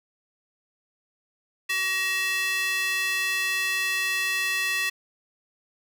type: tone with high-pass filter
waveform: square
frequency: 378.3 Hz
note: F#4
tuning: 38 cents sharp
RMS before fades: -26 dBFS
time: 1.69-4.9 s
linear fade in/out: 10 ms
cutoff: 2200 Hz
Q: 3.4
effects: none